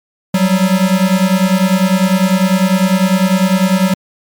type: beating tone pair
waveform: square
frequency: 183.2 / 193.2 Hz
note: F#3 / G3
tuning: -17 / -25 cents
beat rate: 10 Hz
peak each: -13 dBFS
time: 0.34-3.94 s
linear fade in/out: 5 ms
effects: MP3 96 kbps